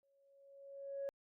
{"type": "tone with exponential growth", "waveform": "sine", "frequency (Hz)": 554.4, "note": "C#5", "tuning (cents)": 0, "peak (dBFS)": -36, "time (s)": [0.03, 1.09], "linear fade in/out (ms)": 0, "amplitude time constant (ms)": 230, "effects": ["tanh soft clip ceiling -35 dBFS", "Opus 48 kbps"]}